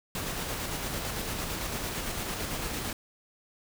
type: noise with tremolo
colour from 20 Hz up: pink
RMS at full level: -33 dBFS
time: 0.15-2.93 s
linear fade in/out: 2 ms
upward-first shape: square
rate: 8.9 Hz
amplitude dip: 25%
effects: none